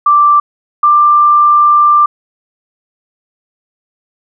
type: tone pair in turn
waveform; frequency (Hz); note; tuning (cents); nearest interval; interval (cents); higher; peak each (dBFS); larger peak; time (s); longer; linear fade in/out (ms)
sine; 1174.7 / 1184.9; D6 / D6; 0 / +15; unison; 15; second; -4; neither; 0.06-0.4 / 0.83-2.06; second; 5
effects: none